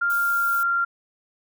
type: tone with pitch glide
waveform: sine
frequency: 1396.9 to 1384.8 Hz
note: F6 to F6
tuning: 0 to -15 cents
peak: -19 dBFS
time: 0.01-0.85 s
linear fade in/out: 10 ms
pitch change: -15 cents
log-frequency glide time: 0.2-0.68 s
type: noise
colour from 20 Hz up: violet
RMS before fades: -35 dBFS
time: 0.1-0.63 s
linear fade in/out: 0 ms
effects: none